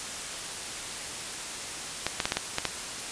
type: clicks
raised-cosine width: 0.2 ms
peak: -8 dBFS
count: 7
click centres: 2.066 / 2.202 / 2.255 / 2.321 / 2.37 / 2.584 / 2.653 s
effects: white hiss -36 dBFS RMS until 3.11 s + resampled to 22050 Hz